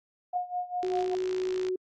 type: tone with tremolo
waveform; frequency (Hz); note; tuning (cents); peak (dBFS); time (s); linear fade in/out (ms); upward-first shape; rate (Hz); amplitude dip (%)
sine; 719; F#5; -50; -27; 0.33-1.15; 5; sine; 5; 85
type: click train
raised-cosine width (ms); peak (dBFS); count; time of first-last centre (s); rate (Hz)
0.2; -25; 49; 0.83-1.686; 56.1
type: tone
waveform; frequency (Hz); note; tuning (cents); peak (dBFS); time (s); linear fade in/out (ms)
sine; 369.8; F#4; -1; -27; 0.83-1.76; 5
effects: AAC 48 kbps